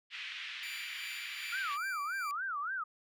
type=band-pass noise; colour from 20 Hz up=white; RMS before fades=-43 dBFS; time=0.1-1.78 s; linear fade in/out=50 ms; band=1800 to 3100 Hz; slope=24 dB/octave
type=tone with tremolo; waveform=sawtooth; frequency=2349 Hz; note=D7; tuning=in tune; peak=-39 dBFS; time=0.63-2.31 s; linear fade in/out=0 ms; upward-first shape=sine; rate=2.6 Hz; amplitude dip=45%
type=tone with vibrato; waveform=sine; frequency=1346 Hz; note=E6; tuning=36 cents sharp; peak=-34 dBFS; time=1.52-2.84 s; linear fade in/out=10 ms; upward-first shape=sine; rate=3.5 Hz; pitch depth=290 cents each way
effects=none